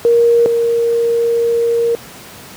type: tone pair in turn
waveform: sine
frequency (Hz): 469.4 / 466.8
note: A#4 / A#4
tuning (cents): +12 / +2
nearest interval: unison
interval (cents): 10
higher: first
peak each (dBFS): -7 / -11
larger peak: first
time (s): 0.05-0.46 / 0.46-1.95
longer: second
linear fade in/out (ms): 0
effects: pink hiss -35 dBFS RMS until 2.56 s + high-pass 100 Hz 12 dB/octave